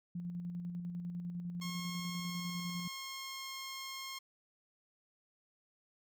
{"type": "tone with tremolo", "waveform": "sine", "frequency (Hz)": 174.61, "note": "F3", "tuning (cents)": 0, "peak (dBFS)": -37, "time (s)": [0.15, 2.88], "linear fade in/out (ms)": 5, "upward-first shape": "square", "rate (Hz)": 10, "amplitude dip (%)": 35}
{"type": "tone with pitch glide", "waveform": "10% pulse", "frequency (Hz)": [1080, 1072.5], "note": ["C#6", "C6"], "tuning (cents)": [-45, 42], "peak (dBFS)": -34, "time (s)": [1.61, 4.19], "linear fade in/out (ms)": 10, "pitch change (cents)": -13, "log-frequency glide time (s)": [2.22, 3.51]}
{"effects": []}